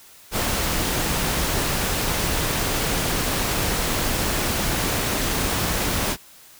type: noise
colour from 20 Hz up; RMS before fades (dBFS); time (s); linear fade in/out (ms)
pink; -23; 0.31-6.17; 50
effects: white hiss -48 dBFS RMS until 6.59 s